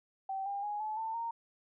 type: tone with pitch steps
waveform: sine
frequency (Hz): 773 / 801.2 / 830.4 / 860.7 / 892.1 / 924.6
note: G5 / G5 / G#5 / A5 / A5 / A#5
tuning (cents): -24 / +38 / 0 / -38 / +24 / -14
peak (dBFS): -34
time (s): 0.29-1.31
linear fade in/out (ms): 5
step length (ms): 170
effects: none